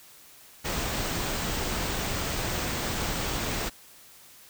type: band-stop noise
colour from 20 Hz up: pink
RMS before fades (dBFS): -30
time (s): 0.64-3.7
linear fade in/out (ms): 20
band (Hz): 9100 to 13000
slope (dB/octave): 96
effects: white hiss -52 dBFS RMS until 4.49 s